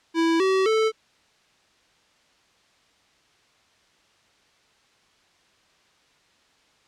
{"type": "tone with pitch steps", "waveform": "square", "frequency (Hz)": [329.6, 380.8, 440], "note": ["E4", "F#4", "A4"], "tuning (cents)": [0, 50, 0], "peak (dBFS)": -19, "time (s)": [0.14, 0.92], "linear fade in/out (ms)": 50, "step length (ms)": 260, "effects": ["white hiss -61 dBFS RMS until 6.87 s", "low-pass 5000 Hz 12 dB/octave"]}